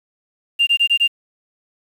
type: tone bursts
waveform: sine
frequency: 2794 Hz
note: F7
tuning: in tune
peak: -10 dBFS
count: 5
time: 0.59-1.079 s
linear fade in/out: 20 ms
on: 81 ms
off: 21 ms
effects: tanh soft clip ceiling -8 dBFS + 7-bit